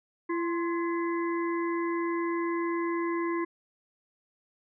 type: harmonic tone with a mistuned harmonic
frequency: 338.4 Hz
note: E4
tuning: 45 cents sharp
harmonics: 1 / 3 / 5 / 6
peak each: -28 / -34 / -43 / -40 dBFS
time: 0.29-3.45 s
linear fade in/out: 10 ms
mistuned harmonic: 3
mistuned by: +54 cents
effects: none